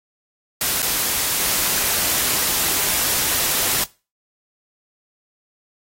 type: noise with dropouts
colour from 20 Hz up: white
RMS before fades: -20 dBFS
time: 0.61-3.84 s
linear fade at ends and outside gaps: 2 ms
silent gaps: 0.821-0.826 s
effects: noise-tail reverb RT60 0.3 s tail -20 dB re dry + AAC 48 kbps